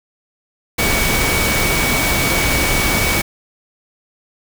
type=tone in noise; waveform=sine; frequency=2255 Hz; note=C#7; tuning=29 cents sharp; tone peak=-20 dBFS; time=0.78-3.22 s; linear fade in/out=10 ms; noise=pink; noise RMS=-17 dBFS; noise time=0.78-3.22 s; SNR=-6 dB; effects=none